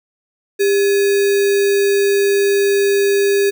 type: tone with sample-and-hold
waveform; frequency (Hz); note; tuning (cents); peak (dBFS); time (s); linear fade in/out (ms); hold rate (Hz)
sine; 399.6; G4; +33; -11; 0.59-3.51; 20; 2100
effects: none